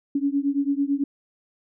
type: beating tone pair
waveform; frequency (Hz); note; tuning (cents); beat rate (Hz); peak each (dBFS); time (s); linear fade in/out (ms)
sine; 277.2 / 286.2; C#4 / D4; 0 / -45; 9; -23 / -24; 0.15-1.04; 5
effects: none